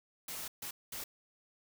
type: noise bursts at uneven times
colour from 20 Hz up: white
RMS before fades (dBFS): -42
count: 3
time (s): 0.28-0.48 / 0.62-0.71 / 0.92-1.04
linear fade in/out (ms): 5
effects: none